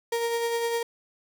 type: tone with tremolo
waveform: 35% pulse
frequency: 466.2 Hz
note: A#4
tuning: in tune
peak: -22 dBFS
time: 0.12-0.83 s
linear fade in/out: 5 ms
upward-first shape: sine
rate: 9.9 Hz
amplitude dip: 35%
effects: none